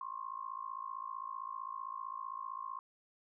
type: tone with amplitude modulation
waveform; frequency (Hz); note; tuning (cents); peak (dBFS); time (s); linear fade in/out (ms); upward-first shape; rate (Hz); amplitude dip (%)
sine; 1070; C6; +38; -36; 0.01-2.79; 2; sine; 55.5; 95
effects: none